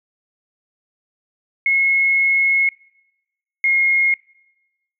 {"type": "tone pair in turn", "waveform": "sine", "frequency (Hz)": [2173, 2149], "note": ["C#7", "C7"], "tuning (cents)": [-35, 46], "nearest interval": "unison", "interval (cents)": 19, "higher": "first", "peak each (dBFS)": -13, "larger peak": "neither", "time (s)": [[1.66, 2.69], [3.64, 4.14]], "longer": "first", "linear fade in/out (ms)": 2, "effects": ["noise-tail reverb RT60 1.0 s tail -24 dB re dry"]}